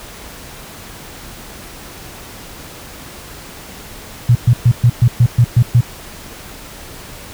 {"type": "tone bursts", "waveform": "sine", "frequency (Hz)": 120, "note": "B2", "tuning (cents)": -49, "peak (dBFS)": -5, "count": 9, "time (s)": [4.29, 5.808], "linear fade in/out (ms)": 5, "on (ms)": 62, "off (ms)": 120, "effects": ["pink hiss -34 dBFS RMS until 7.33 s"]}